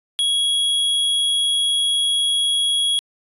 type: tone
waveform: square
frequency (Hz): 3324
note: G#7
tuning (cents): +1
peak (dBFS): -17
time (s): 0.19-2.99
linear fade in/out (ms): 0
effects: resampled to 24000 Hz